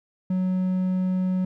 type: tone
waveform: triangle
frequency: 185 Hz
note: F#3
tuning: in tune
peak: -19 dBFS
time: 0.3-1.45 s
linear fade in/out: 5 ms
effects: none